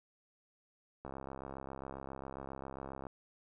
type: click train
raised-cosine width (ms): 1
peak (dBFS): -30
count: 137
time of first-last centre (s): 1.05-3.068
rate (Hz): 67.4
effects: none